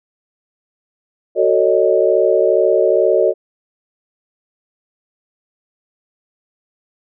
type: chord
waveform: sine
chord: D# half-diminished seventh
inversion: first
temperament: just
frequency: 373.4 / 448 / 560 / 622.3 Hz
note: F#4 / A4 / C#5 / D#5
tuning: +16 / +31 / +18 / 0 cents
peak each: -16 dBFS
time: 1.35-3.34 s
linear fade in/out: 50 ms
effects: none